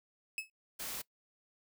40% pulse tone with exponential decay, 2589 Hz, E7, 32 cents flat, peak -31 dBFS, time 0.38-0.5 s, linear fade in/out 1 ms, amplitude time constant 25 ms
white noise, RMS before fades -41 dBFS, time 0.79-1.02 s, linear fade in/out 10 ms
effects noise-tail reverb RT60 0.1 s tail -21 dB re dry

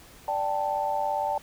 sine chord, D suspended fourth, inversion none, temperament just, 587.3 / 783.1 / 881 Hz, D5 / G5 / A5, 0 / -2 / +2 cents, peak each -31 / -29 / -28 dBFS, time 0.28-1.38 s, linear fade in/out 2 ms, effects pink hiss -51 dBFS RMS until 1.42 s

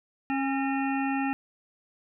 harmonic tone with a mistuned harmonic, 272.3 Hz, C#4, 31 cents flat, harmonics 1 / 3 / 5 / 7 / 9 / 10, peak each -27 / -31 / -39 / -37 / -40 / -40 dBFS, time 0.3-1.33 s, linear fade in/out 0 ms, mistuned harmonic 7, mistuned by -69 cents, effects none

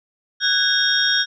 sine tone cluster, 1500 / 1641 / 3261 / 3690 / 5570 Hz, F#6 / G#6 / G#7 / A#7 / F8, +23 / -21 / -32 / -18 / -5 cents, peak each -22 dBFS, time 0.4-1.26 s, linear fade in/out 50 ms, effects none

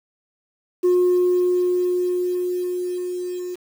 sine tone with level ramp, 359.6 Hz, F#4, 49 cents flat, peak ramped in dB -11 to -26 dBFS, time 0.83-3.56 s, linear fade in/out 20 ms, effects tanh soft clip ceiling -12 dBFS + 7-bit

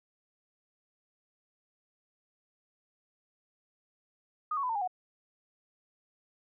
sine tone with pitch steps, 1235 / 1113 / 1003.1 / 904.1 / 814.8 / 734.3 Hz, D#6 / C#6 / B5 / A5 / G#5 / F#5, -13 / +7 / +27 / +47 / -33 / -13 cents, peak -29 dBFS, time 4.51-4.876 s, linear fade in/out 5 ms, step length 61 ms, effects none

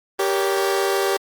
sawtooth chord, G diminished, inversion none, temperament just, 392 / 470.4 / 564.5 Hz, G4 / Bb4 / Db5, 0 / +16 / +31 cents, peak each -16 / -22 / -22 dBFS, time 0.19-1.17 s, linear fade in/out 5 ms, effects Opus 24 kbps

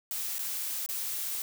blue noise with dropouts, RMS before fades -34 dBFS, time 0.11-1.42 s, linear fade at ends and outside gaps 1 ms, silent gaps 0.384-0.391 / 0.862-0.889 s, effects none

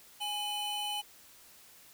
square tone pair together, 830.6 / 3006 Hz, G#5 / F#7, 0 / +27 cents, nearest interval octave + minor seventh, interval 2227 cents, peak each -38 / -36 dBFS, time 0.2-1.02 s, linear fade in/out 20 ms, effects white hiss -57 dBFS RMS until 1.93 s

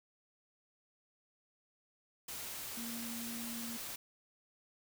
sine tone in noise, 233.1 Hz, A#3, in tune, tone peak -43 dBFS, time 2.77-3.77 s, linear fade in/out 5 ms, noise white, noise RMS -44 dBFS, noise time 2.28-3.96 s, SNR -2 dB, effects none

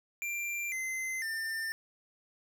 square tone with pitch steps, 2370 / 2063 / 1796.1 Hz, D7 / C7 / A6, +15 / -25 / +35 cents, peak -34 dBFS, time 0.22-1.72 s, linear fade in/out 0 ms, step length 500 ms, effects 11-bit

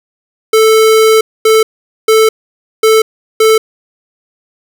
square tone bursts at uneven times, 440 Hz, A4, in tune, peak -5 dBFS, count 5, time 0.53-1.21 / 1.45-1.63 / 2.08-2.29 / 2.83-3.02 / 3.4-3.58 s, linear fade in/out 5 ms, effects none

